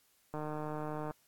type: click train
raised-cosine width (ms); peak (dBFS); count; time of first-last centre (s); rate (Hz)
1; -26; 118; 0.34-1.11; 152
effects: white hiss -70 dBFS RMS until 1.27 s + AAC 64 kbps